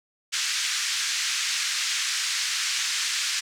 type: band-pass noise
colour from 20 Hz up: white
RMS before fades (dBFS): -27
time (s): 0.32-3.41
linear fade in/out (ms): 20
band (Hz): 1500 to 6900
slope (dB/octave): 24
effects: none

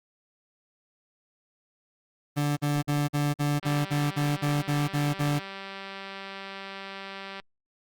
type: tone bursts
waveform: 30% pulse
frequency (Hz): 145.9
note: D3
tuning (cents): -11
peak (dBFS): -21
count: 12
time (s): 2.36-5.397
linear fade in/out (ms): 20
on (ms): 210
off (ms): 47
type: click train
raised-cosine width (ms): 0.3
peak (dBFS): -23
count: 736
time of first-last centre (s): 3.63-7.399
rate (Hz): 195
effects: Opus 32 kbps

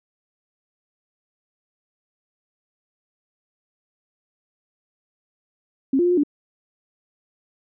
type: tone with pitch steps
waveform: sine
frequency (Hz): 268.8 / 349.4 / 354 / 357.7 / 291.2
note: C4 / F4 / F4 / F4 / D4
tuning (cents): +47 / +1 / +23 / +41 / -15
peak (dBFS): -15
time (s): 5.93-6.235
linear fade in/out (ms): 5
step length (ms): 61
effects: none

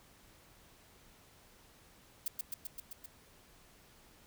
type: noise with echo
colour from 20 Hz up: violet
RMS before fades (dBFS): -35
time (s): 2.26-2.28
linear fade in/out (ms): 2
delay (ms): 130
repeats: 6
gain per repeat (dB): -2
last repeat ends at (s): 3.06
effects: pink hiss -62 dBFS RMS until 4.26 s

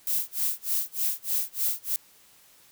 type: noise with tremolo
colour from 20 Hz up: violet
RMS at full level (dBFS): -25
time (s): 0.07-1.96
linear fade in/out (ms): 0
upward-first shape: sine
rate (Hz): 3.3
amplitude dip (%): 100
effects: white hiss -57 dBFS RMS until 2.71 s

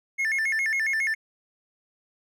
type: tone with vibrato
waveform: triangle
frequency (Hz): 1958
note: B6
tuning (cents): -15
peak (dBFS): -21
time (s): 0.18-1.15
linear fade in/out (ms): 20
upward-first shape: square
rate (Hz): 7.3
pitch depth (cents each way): 170
effects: none

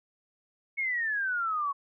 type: exponential sweep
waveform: sine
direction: down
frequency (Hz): 2212 to 1100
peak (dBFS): -27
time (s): 0.77-1.73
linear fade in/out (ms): 20
effects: none

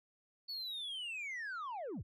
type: linear sweep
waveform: sine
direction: down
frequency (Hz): 4500 to 47.67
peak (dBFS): -37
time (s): 0.48-2.03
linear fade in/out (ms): 20
effects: tanh soft clip ceiling -39 dBFS

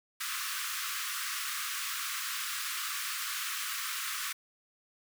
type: high-pass noise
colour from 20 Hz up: pink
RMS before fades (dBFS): -36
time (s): 0.2-4.33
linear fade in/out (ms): 10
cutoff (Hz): 1100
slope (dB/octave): 96
effects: none

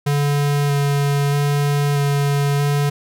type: tone with vibrato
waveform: square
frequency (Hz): 143.1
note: D3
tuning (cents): -45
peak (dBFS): -16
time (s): 0.06-2.9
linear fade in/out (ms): 10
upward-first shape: square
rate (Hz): 0.79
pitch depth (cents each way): 10
effects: none

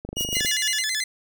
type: click train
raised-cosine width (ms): 2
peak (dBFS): -19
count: 11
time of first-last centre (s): 0.05-0.448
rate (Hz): 25.1
type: tone with tremolo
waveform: 25% pulse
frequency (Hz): 2886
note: F#7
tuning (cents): -44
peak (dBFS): -20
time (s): 0.16-0.82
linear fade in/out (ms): 20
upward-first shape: sine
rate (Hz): 6.3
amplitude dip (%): 50
type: noise bursts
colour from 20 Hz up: violet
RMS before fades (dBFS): -31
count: 3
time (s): 0.19-0.505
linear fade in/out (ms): 10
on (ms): 57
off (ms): 72
type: tone with vibrato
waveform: 15% pulse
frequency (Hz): 1884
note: A#6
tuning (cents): +18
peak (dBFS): -17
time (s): 0.35-1.04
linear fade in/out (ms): 5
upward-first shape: square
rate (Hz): 9.2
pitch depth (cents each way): 150
effects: none

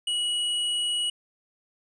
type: tone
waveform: square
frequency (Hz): 2918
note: F#7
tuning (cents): -25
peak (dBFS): -25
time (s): 0.07-1.1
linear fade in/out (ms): 5
effects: resampled to 22050 Hz

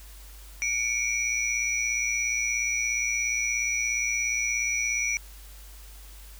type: tone cluster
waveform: sine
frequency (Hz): 2248 / 2365 / 5850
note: C#7 / D7 / F#8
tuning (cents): +24 / +12 / -21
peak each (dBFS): -29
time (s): 0.62-5.17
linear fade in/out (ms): 0
effects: added 50 Hz sine -44 dBFS peak until 6.39 s + white hiss -51 dBFS RMS until 6.39 s

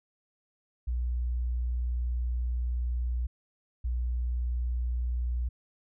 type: tone pair in turn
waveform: sine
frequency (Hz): 60.6 / 60.6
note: B1 / B1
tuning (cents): -32 / -32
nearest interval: unison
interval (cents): 0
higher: neither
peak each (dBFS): -27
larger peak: neither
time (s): 0.87-3.27 / 3.84-5.49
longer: first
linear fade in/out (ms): 10
effects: none

